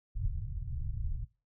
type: low-pass noise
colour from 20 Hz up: pink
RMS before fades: -35 dBFS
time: 0.15-1.25 s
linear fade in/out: 10 ms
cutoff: 130 Hz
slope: 48 dB/octave
effects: noise-tail reverb RT60 0.3 s tail -21 dB re dry